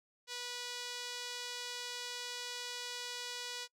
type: tone with band-pass filter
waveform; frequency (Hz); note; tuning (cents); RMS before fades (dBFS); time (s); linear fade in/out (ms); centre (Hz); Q
sawtooth; 488.8; B4; -18; -43; 0.27-3.68; 50; 4500; 1.3
effects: noise-tail reverb RT60 0.1 s tail -24 dB re dry